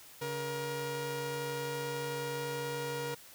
sawtooth tone pair together, 140.98 / 474.2 Hz, C#3 / A#4, +30 / +30 cents, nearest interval octave + major sixth, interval 2100 cents, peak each -37 / -32 dBFS, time 0.21-3.15 s, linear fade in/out 10 ms, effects white hiss -54 dBFS RMS until 3.34 s

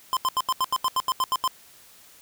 square tone bursts, 1037 Hz, C6, 16 cents flat, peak -21 dBFS, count 12, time 0.13-1.477 s, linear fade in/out 0 ms, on 38 ms, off 81 ms, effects white hiss -52 dBFS RMS until 2.21 s

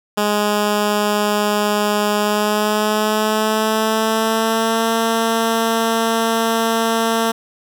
10% pulse tone with pitch glide, 208.1 to 226.9 Hz, G#3 to A#3, +4 to -47 cents, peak -7 dBFS, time 0.17-7.32 s, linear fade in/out 10 ms, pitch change +149 cents, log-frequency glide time 2.17-4.91 s, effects none

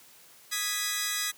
10% pulse chord, G# minor, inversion second, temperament equal, 1244.5 / 1661.2 / 1975.5 Hz, D#6 / G#6 / B6, 0 / 0 / 0 cents, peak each -28 / -25 / -22 dBFS, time 0.51-1.32 s, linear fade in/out 20 ms, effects white hiss -55 dBFS RMS until 1.37 s + high-pass 80 Hz 12 dB/octave

